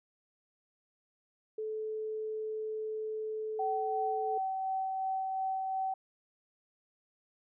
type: tone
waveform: sine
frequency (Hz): 434.4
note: A4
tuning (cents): -22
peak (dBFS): -34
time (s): 1.58-4.38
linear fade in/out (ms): 5
type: tone with tremolo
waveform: sine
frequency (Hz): 764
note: G5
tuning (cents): -45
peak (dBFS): -30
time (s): 3.59-5.94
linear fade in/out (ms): 5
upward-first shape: sine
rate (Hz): 2.8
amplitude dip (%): 25
effects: none